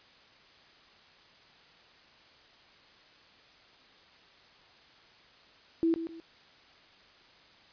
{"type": "tone with echo", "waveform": "sine", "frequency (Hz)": 329.6, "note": "E4", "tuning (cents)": 0, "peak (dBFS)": -23, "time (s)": [5.83, 5.94], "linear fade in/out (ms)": 0, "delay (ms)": 130, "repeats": 2, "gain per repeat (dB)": -10, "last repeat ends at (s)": 6.2, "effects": ["white hiss -58 dBFS RMS until 7.72 s", "resampled to 11025 Hz"]}